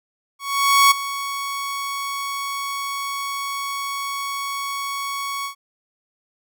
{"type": "tone with ADSR envelope", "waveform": "sawtooth", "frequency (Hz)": 1114, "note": "C#6", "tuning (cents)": 8, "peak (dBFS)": -6, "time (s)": [0.39, 5.55], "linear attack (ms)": 520, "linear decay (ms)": 14, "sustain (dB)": -15, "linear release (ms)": 100, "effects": []}